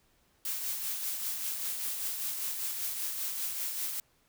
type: noise with tremolo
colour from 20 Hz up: blue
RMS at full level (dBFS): -33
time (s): 0.45-4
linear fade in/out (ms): 2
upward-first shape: triangle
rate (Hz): 5.1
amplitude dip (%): 45
effects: pink hiss -69 dBFS RMS until 4.28 s